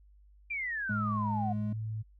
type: exponential sweep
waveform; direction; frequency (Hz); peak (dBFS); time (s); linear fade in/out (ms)
sine; down; 2415 to 706; -32; 0.5-1.53; 10
type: tone with vibrato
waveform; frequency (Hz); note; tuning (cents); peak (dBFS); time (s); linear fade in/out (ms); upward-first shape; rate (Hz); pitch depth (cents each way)
sine; 109.1; A2; -14; -33; 0.89-2.03; 20; sine; 1.4; 12
type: tone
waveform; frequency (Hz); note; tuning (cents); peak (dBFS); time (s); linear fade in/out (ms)
triangle; 210; G#3; +19; -31; 0.89-1.73; 5
effects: added 50 Hz sine -56 dBFS peak until 2.19 s